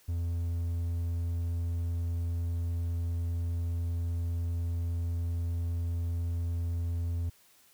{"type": "tone", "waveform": "triangle", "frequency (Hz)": 85, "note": "F2", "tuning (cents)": -46, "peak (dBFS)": -27, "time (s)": [0.08, 7.3], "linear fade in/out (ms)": 10, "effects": ["white hiss -62 dBFS RMS until 7.73 s"]}